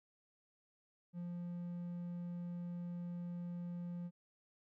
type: tone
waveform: triangle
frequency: 174.61 Hz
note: F3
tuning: in tune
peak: -39 dBFS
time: 1.13-4.11 s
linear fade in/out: 50 ms
effects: none